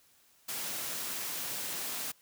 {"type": "high-pass noise", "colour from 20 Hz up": "white", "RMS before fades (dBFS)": -37, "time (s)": [0.48, 2.12], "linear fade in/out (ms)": 10, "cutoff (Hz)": 120, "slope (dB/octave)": 24, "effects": ["white hiss -65 dBFS RMS until 2.21 s"]}